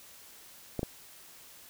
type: clicks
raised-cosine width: 2 ms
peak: -18 dBFS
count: 2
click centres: 0.793 / 0.831 s
effects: white hiss -53 dBFS RMS until 1.69 s